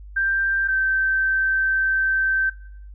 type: tone pair in turn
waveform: sine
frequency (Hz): 1577 / 1552.6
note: G6 / G6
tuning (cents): +10 / -17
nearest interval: unison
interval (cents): 27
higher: first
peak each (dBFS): -18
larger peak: neither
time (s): 0.16-0.68 / 0.68-2.5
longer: second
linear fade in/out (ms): 10
effects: noise-tail reverb RT60 0.7 s tail -20 dB re dry + added 50 Hz sine -37 dBFS peak until 2.94 s